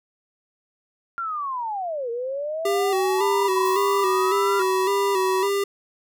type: linear two-way sweep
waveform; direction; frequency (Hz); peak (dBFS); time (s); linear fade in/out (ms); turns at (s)
sine; down then up; 1396.9 to 458.1 to 1396.9; -25; 1.18-4.62; 0; 2.1
type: tone with vibrato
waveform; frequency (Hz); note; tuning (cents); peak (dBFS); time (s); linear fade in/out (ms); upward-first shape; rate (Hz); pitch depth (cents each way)
square; 387.5; G4; -20; -21; 2.65-5.64; 5; square; 1.8; 51
type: tone with pitch glide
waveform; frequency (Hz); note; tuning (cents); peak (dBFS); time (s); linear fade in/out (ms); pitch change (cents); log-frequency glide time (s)
sine; 986 to 978.1; B5 to B5; -3 to -17; -24; 3.17-5.5; 50; -14; 4.69-5.15
type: noise with exponential decay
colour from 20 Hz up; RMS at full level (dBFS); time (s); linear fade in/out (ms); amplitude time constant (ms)
violet; -38; 3.65-5.36; 5; 370
effects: none